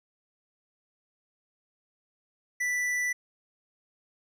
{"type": "tone with tanh clipping", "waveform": "triangle", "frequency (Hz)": 1975.5, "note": "B6", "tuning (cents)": 0, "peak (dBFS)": -28, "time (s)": [2.6, 3.13], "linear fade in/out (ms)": 10, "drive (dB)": 16, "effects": []}